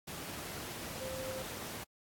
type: tone in noise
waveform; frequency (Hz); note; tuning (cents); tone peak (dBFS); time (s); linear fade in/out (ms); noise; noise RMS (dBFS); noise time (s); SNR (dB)
sine; 523; C5; -1; -40; 1-1.43; 10; pink; -43; 0.07-1.84; 0
effects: high-pass 80 Hz 12 dB/octave + AAC 64 kbps